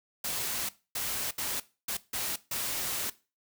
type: noise bursts at uneven times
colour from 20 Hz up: white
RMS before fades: -33 dBFS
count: 6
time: 0.24-0.69 / 0.95-1.31 / 1.38-1.6 / 1.88-1.97 / 2.13-2.36 / 2.51-3.1 s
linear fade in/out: 5 ms
effects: noise-tail reverb RT60 0.3 s tail -18 dB re dry